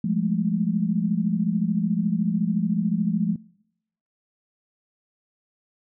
sine tone cluster, 172.8 / 204.4 / 218.2 Hz, F3 / G#3 / A3, -18 / -27 / -14 cents, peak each -25 dBFS, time 0.04-3.36 s, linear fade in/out 5 ms, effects noise-tail reverb RT60 0.8 s tail -24 dB re dry

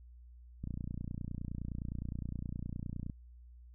click train, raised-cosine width 5 ms, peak -27 dBFS, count 74, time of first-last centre 0.64-3.098 s, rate 29.7 Hz, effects added 60 Hz sine -52 dBFS peak until 3.74 s

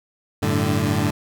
20% pulse chord, G suspended second, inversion none, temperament equal with one note detuned, 95.82 / 110 / 146.83 Hz, G2 / A2 / D3, -39 / 0 / 0 cents, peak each -18 dBFS, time 0.42-1.11 s, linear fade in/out 10 ms, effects none

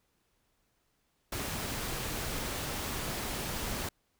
pink noise, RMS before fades -36 dBFS, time 1.32-3.89 s, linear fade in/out 5 ms, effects pink hiss -75 dBFS RMS until 4.19 s

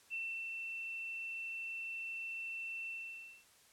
sine tone with ADSR envelope, 2687 Hz, E7, 33 cents sharp, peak -37 dBFS, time 0.1-3.45 s, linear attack 35 ms, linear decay 320 ms, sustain -3 dB, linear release 570 ms, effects white hiss -65 dBFS RMS until 3.72 s + low-pass 11000 Hz 12 dB/octave

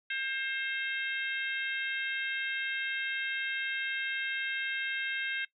harmonic tone, 532 Hz, C5, 29 cents sharp, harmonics 3 / 4 / 5 / 6 / 7, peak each -35 / -37 / -39 / -41 / -42 dBFS, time 0.1-5.45 s, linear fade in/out 5 ms, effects noise-tail reverb RT60 0.1 s tail -19 dB re dry

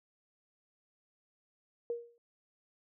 sine tone with exponential decay, 471.7 Hz, A#4, 20 cents sharp, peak -30 dBFS, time 1.9-2.18 s, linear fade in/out 1 ms, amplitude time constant 60 ms, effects none

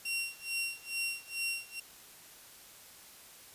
sawtooth tone with tremolo, 2745 Hz, F7, 31 cents flat, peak -28 dBFS, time 0.05-1.8 s, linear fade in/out 5 ms, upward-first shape sine, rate 2.3 Hz, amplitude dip 95%, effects white hiss -54 dBFS RMS until 3.54 s + resampled to 32000 Hz

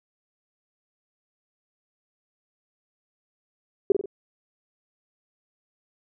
sine tone with echo, 396.4 Hz, G4, 19 cents sharp, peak -13 dBFS, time 3.9-3.92 s, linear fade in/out 2 ms, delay 46 ms, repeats 3, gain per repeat -6 dB, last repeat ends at 4.058 s, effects none

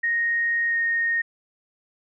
sine tone with pitch glide, 1864.7 to 1852.9 Hz, A#6 to A#6, 0 to -11 cents, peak -20 dBFS, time 0.03-1.22 s, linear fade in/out 10 ms, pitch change -11 cents, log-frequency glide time 0.68-0.76 s, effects none

